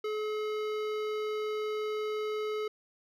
sine tone with hard clipping, 427.2 Hz, G#4, 49 cents sharp, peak -33 dBFS, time 0.04-2.68 s, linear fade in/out 5 ms, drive 16 dB, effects none

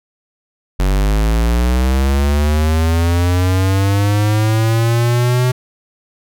square linear sweep, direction up, 46.03 to 126.8 Hz, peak -12 dBFS, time 0.79-5.52 s, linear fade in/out 10 ms, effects none

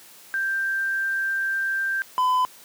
sine / triangle tone pair in turn, 1576 / 1009.4 Hz, G6 / B5, +9 / +38 cents, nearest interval minor sixth, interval 771 cents, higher first, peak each -22 / -16 dBFS, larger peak second, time 0.34-2.02 / 2.18-2.45 s, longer first, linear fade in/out 0 ms, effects white hiss -48 dBFS RMS until 2.64 s + high-pass 150 Hz 12 dB/octave

